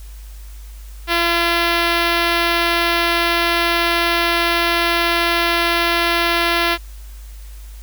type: tone with notch filter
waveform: 5% pulse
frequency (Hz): 340.8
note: F4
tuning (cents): -42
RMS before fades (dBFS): -17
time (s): 1.07-6.78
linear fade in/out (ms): 50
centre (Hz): 8500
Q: 0.74
effects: added 51 Hz sine -32 dBFS peak until 7.82 s + white hiss -47 dBFS RMS until 7.82 s